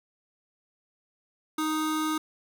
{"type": "tone pair together", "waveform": "square", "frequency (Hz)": [311.1, 1244.4], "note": ["D#4", "D#6"], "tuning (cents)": [0, 0], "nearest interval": "2 octaves", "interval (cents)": 2400, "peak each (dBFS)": [-28, -32], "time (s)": [1.58, 2.18], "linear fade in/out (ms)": 5, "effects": []}